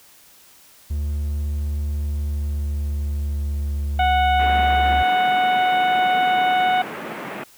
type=tone with pitch glide; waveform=triangle; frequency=73.42 to 71.49 Hz; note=D2 to D2; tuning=0 to -46 cents; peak=-19 dBFS; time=0.9-5.03 s; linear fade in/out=10 ms; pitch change=-46 cents; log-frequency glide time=1.95-4.46 s
type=harmonic tone; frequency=737 Hz; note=F#5; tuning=7 cents flat; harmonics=1 / 2 / 3 / 4 / 5; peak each=-16 / -26 / -28 / -31 / -35 dBFS; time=3.99-6.82 s; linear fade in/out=5 ms
type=band-pass noise; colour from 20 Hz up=pink; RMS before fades=-32 dBFS; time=4.39-7.44 s; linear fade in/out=5 ms; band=180 to 2500 Hz; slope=24 dB/octave
effects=white hiss -50 dBFS RMS until 7.57 s